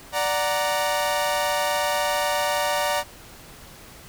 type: chord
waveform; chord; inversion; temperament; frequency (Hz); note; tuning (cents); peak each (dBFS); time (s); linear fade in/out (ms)
sawtooth; D augmented; none; equal; 587.3 / 740 / 932.3; D5 / F#5 / A#5; 0 / 0 / 0; -21 / -24 / -22; 0.12-3.04; 50
effects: pink hiss -45 dBFS RMS until 4.08 s